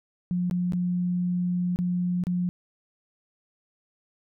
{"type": "tone with dropouts", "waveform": "sine", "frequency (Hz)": 178.2, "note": "F3", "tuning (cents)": 35, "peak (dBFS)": -23, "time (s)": [0.31, 2.49], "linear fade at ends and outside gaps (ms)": 0, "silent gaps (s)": [[0.498, 0.511], [0.722, 0.734], [1.76, 1.789], [2.238, 2.269]], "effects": []}